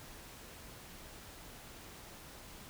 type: silence
effects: pink hiss -52 dBFS RMS until 2.69 s